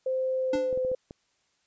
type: tone with pitch glide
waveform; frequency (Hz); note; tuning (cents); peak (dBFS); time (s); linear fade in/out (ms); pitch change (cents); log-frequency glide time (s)
sine; 520 to 512.8; C5 to C5; -11 to -35; -25; 0.06-0.95; 5; -24; 0.38-0.78
type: tone with exponential decay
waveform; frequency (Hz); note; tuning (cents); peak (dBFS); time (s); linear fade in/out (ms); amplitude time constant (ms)
square; 293.7; D4; 0; -26; 0.53-0.79; 5; 56
type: clicks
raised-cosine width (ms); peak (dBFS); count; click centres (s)
2; -28; 6; 0.554 / 0.728 / 0.775 / 0.849 / 0.916 / 1.109
effects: white hiss -71 dBFS RMS until 1.66 s + resampled to 16000 Hz